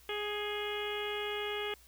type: harmonic tone with a mistuned harmonic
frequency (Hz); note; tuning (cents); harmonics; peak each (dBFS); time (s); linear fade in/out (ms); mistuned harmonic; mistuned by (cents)
415.3; G#4; 0; 1 / 2 / 3 / 4 / 5 / 6 / 7 / 8; -37 / -44 / -45 / -45 / -43 / -46 / -43 / -44; 0.09-1.74; 2; 5; +32
effects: added 60 Hz sine -61 dBFS peak until 1.87 s + white hiss -61 dBFS RMS until 1.87 s